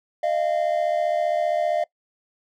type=tone pair together; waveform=triangle; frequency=614 / 689.2 Hz; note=D#5 / F5; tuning=-23 / -23 cents; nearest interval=major second; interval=200 cents; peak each=-21 dBFS; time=0.23-1.84 s; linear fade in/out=5 ms; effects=noise-tail reverb RT60 0.1 s tail -21 dB re dry